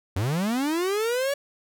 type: linear sweep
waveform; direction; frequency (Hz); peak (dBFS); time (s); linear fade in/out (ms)
45% pulse; up; 85.1 to 572; -23; 0.16-1.34; 5
effects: none